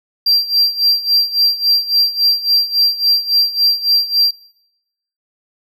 triangle tone with tremolo, 4728 Hz, D8, 11 cents sharp, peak -7 dBFS, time 0.26-4.31 s, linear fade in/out 5 ms, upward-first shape sine, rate 3.6 Hz, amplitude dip 80%, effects noise-tail reverb RT60 0.9 s tail -23 dB re dry

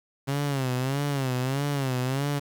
sawtooth tone with vibrato, 134.9 Hz, C#3, 47 cents flat, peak -21 dBFS, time 0.27-2.4 s, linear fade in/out 20 ms, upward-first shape sine, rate 1.6 Hz, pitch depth 120 cents each way, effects 8-bit

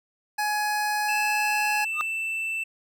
25% pulse tone, 840 Hz, G#5, 19 cents sharp, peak -20 dBFS, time 0.38-1.85 s, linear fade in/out 10 ms
triangle tone with pitch glide, 2637 to 2660 Hz, E7 to E7, 0 to +15 cents, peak -25 dBFS, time 1.08-2.64 s, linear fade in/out 10 ms, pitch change +15 cents, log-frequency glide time 1.33-1.7 s
triangle tone with exponential growth, 1226 Hz, D#6, 26 cents flat, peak -18 dBFS, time 1.92-2.01 s, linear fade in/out 0 ms, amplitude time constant 18 ms
effects none

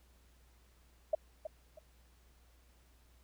sine tone with echo, 626 Hz, D#5, 10 cents sharp, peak -26 dBFS, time 1.13-1.15 s, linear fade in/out 5 ms, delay 320 ms, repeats 2, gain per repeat -11 dB, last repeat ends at 1.79 s, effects added 60 Hz sine -63 dBFS peak until 3.23 s + pink hiss -70 dBFS RMS until 3.23 s

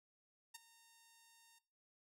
5% pulse tone with ADSR envelope, 919 Hz, A#5, 25 cents flat, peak -36 dBFS, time 0.54-1.59 s, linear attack 11 ms, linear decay 20 ms, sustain -18 dB, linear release 10 ms, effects noise-tail reverb RT60 0.4 s tail -17 dB re dry

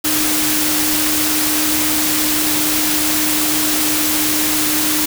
sine tone in noise, 305.6 Hz, D#4, 31 cents flat, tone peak -21 dBFS, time 0.04-5.06 s, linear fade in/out 10 ms, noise white, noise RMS -17 dBFS, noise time 0.04-5.06 s, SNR -7 dB, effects none

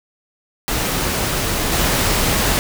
pink noise with level steps, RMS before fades -20 / -17 dBFS, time 0.68-2.59 s, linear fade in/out 0 ms, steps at 1.72 s, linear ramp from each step 2 ms, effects none

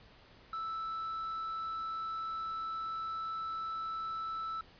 triangle tone with quantisation, 1318.5 Hz, E6, in tune, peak -34 dBFS, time 0.53-4.61 s, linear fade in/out 2 ms, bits 9, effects pink hiss -59 dBFS RMS until 4.79 s + resampled to 11025 Hz

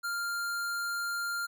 square tone, 1396.9 Hz, F6, in tune, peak -32 dBFS, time 0.03-1.47 s, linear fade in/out 20 ms, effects none

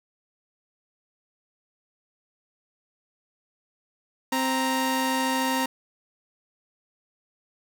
sawtooth tone pair together, 261.6 / 932.2 Hz, C4 / A#5, 0 / 0 cents, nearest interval octave + minor seventh, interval 2200 cents, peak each -22 dBFS, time 4.32-5.66 s, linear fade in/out 5 ms, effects none

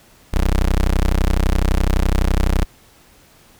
25% pulse tone, 31.87 Hz, C1, 45 cents flat, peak -10 dBFS, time 0.33-2.65 s, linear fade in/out 10 ms, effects pink hiss -50 dBFS RMS until 3.59 s

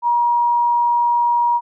sine tone, 953 Hz, A#5, 38 cents sharp, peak -13 dBFS, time 0.02-1.61 s, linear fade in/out 50 ms, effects none

